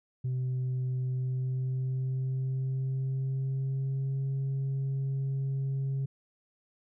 sine tone with pitch glide, 128 to 135.61 Hz, C3 to C#3, -38 to -38 cents, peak -26 dBFS, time 0.24-6.06 s, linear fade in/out 10 ms, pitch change +100 cents, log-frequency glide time 1.01-4.26 s, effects tanh soft clip ceiling -27 dBFS

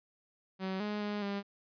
sawtooth tone with pitch steps, 189.4 / 208.9 / 207.2 / 200.4 Hz, F#3 / G#3 / G#3 / G3, +41 / +10 / -4 / +38 cents, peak -30 dBFS, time 0.59-1.43 s, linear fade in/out 50 ms, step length 210 ms, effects resampled to 11025 Hz

